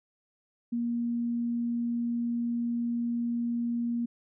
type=tone; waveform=sine; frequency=236.4 Hz; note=A#3; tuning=24 cents sharp; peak=-27 dBFS; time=0.72-4.06 s; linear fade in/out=10 ms; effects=none